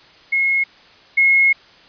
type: tone pair in turn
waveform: sine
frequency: 2166 / 2166 Hz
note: C#7 / C#7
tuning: -41 / -41 cents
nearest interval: unison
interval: 0 cents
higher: neither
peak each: -14 / -10 dBFS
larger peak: second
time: 0.32-0.64 / 1.17-1.53 s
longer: second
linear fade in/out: 10 ms
effects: white hiss -47 dBFS RMS until 1.88 s + resampled to 11025 Hz

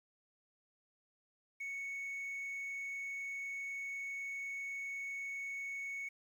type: tone with frequency modulation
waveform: sine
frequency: 2217 Hz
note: C#7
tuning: in tune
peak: -37 dBFS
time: 1.6-6.09 s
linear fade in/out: 10 ms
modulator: 27.9 Hz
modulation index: 0.39
effects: tanh soft clip ceiling -38 dBFS + 11-bit

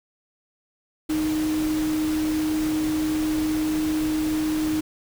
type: tone in noise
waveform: sine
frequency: 310 Hz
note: D#4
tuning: 6 cents flat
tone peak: -21 dBFS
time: 1.09-4.81 s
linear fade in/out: 10 ms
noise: pink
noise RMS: -34 dBFS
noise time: 1.09-4.81 s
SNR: +10 dB
effects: none

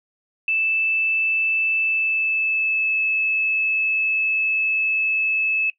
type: tone with pitch glide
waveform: sine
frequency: 2637 to 2605 Hz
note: E7 to E7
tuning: 0 to -21 cents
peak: -18 dBFS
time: 0.48-5.7 s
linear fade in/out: 2 ms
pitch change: -21 cents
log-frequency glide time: 1.8-3 s
effects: noise-tail reverb RT60 0.1 s tail -18 dB re dry

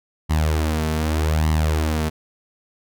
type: tone with flanger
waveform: sawtooth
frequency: 77.9 Hz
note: D#2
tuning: 3 cents sharp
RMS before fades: -20 dBFS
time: 0.29-2.1 s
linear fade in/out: 20 ms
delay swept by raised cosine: 0.99 to 4.59 ms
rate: 0.83 Hz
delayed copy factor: +0.65
effects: none

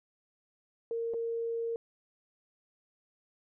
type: tone with dropouts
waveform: sine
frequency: 461.4 Hz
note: A#4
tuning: 18 cents flat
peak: -31 dBFS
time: 0.91-1.76 s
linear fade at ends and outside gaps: 1 ms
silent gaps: 1.137-1.142 s
effects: none

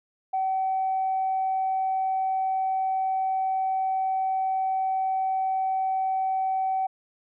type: tone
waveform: sine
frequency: 762 Hz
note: G5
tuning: 49 cents flat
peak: -22 dBFS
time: 0.33-6.87 s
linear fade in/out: 10 ms
effects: tanh soft clip ceiling -18 dBFS

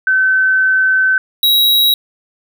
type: tone pair in turn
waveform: sine / square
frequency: 1529 / 3853 Hz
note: G6 / B7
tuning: -44 / -44 cents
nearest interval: octave + major third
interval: 1600 cents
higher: second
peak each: -9 dBFS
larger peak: neither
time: 0.07-1.18 / 1.43-1.94 s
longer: first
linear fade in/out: 2 ms
effects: none

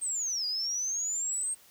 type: linear two-way sweep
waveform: sine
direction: down then up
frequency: 8500 to 4822 to 8500 Hz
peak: -29 dBFS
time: 0.01-1.55 s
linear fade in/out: 20 ms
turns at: 0.46 s
effects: white hiss -58 dBFS RMS until 1.7 s

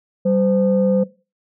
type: tone pair together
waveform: sine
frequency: 193.7 / 513.5 Hz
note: G3 / C5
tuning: -20 / -33 cents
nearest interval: octave + perfect fourth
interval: 1687 cents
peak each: -16 dBFS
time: 0.25-1.04 s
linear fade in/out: 10 ms
effects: noise-tail reverb RT60 0.3 s tail -18 dB re dry + tanh soft clip ceiling -7 dBFS

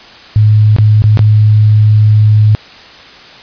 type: tone with dropouts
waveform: sine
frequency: 106.7 Hz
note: G#2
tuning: 47 cents sharp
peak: -3 dBFS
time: 0.36-2.55 s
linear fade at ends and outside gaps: 0 ms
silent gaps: 0.764-0.785 / 1.021-1.04 / 1.173-1.192 s
effects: white hiss -34 dBFS RMS until 3.42 s + resampled to 11025 Hz

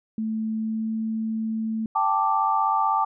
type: tone with pitch glide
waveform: sine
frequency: 220 to 221.5 Hz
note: A3 to A3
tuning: 0 to +12 cents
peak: -24 dBFS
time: 0.18-1.86 s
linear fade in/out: 2 ms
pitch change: +12 cents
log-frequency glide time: 0.58-0.91 s
type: chord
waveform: sine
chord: G suspended second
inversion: none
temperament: equal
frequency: 784 / 880 / 1174.7 Hz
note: G5 / A5 / D6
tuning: 0 / 0 / 0 cents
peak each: -25 / -23 / -23 dBFS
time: 1.95-3.05 s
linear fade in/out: 10 ms
effects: none

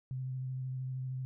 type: tone with vibrato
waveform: sine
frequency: 129.7 Hz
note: C3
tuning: 15 cents flat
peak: -35 dBFS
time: 0.11-1.25 s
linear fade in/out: 0 ms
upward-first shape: square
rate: 13 Hz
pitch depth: 13 cents each way
effects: none

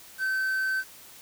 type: tone with quantisation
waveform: triangle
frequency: 1539 Hz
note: G6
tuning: 32 cents flat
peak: -23 dBFS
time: 0.18-0.84 s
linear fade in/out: 50 ms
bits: 8
effects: white hiss -49 dBFS RMS until 1.21 s

